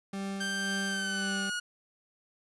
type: tone with tremolo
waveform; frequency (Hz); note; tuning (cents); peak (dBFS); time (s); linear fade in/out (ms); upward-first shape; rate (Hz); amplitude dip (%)
40% pulse; 196; G3; 0; -32; 0.13-1.5; 5; sine; 1.9; 40
type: tone with pitch glide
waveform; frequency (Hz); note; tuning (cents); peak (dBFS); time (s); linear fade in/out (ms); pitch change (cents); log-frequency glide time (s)
sawtooth; 1570 to 1448; G6 to F#6; +2 to -38; -28; 0.4-1.6; 10; -140; 0.87-1.43
effects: resampled to 24000 Hz + 10-bit